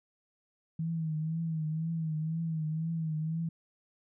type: tone with vibrato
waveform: sine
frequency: 160 Hz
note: D#3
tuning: 49 cents sharp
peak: -30 dBFS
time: 0.79-3.49 s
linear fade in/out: 5 ms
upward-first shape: triangle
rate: 2 Hz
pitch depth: 71 cents each way
effects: none